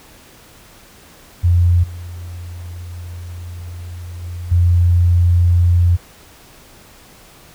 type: tone with level steps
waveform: sine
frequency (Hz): 87.31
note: F2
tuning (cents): 0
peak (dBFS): -9 / -27 / -24 / -9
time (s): 1.43-5.97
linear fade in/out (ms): 20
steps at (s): 1.83 / 4.22 / 4.51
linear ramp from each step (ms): 10
effects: pink hiss -44 dBFS RMS until 7.54 s